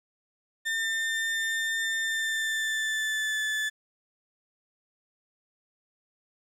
35% pulse tone with pitch glide, 1801 to 1739.7 Hz, A6 to A6, +40 to -20 cents, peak -25 dBFS, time 0.65-3.7 s, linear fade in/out 20 ms, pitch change -60 cents, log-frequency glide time 1.97-3.41 s, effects low-pass 10000 Hz 12 dB/octave + 10-bit

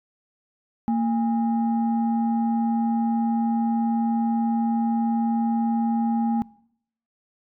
sine tone pair together, 229.6 / 816.6 Hz, A#3 / G#5, -26 / -29 cents, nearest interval octave + minor seventh, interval 2197 cents, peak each -19 / -27 dBFS, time 0.88-6.42 s, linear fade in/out 0 ms, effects noise-tail reverb RT60 0.7 s tail -23 dB re dry + tanh soft clip ceiling -14 dBFS

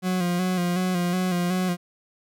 40% pulse tone with vibrato, 180 Hz, F#3, 47 cents flat, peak -21 dBFS, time 0.02-1.77 s, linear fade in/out 50 ms, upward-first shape square, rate 2.7 Hz, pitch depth 39 cents each way, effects none

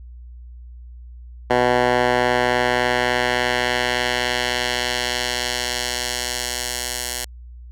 10% pulse tone with band-pass filter sweep, 123.47 Hz, B2, in tune, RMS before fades -21 dBFS, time 1.5-7.25 s, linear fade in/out 5 ms, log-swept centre 940 to 8900 Hz, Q 0.79, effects added 60 Hz sine -36 dBFS peak until 7.71 s

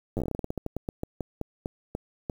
slowing click train, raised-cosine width 2 ms, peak -17 dBFS, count 23, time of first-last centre 0.17-2.298 s, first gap 9 ms, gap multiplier 1.19, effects 8-bit

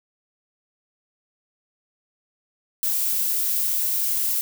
violet noise, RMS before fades -23 dBFS, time 2.83-4.41 s, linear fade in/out 0 ms, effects none

